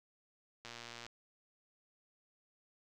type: click train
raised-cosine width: 0.2 ms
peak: -30 dBFS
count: 50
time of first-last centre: 0.65-1.065 s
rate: 118 Hz
effects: none